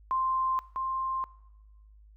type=tone pair in turn; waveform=sine; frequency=1046.5 / 1053.2 Hz; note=C6 / C6; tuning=0 / +11 cents; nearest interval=unison; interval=11 cents; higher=second; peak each=-25 / -29 dBFS; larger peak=first; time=0.11-0.59 / 0.76-1.24 s; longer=neither; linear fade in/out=0 ms; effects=noise-tail reverb RT60 1.0 s tail -20 dB re dry + added 52 Hz sine -52 dBFS peak until 2.16 s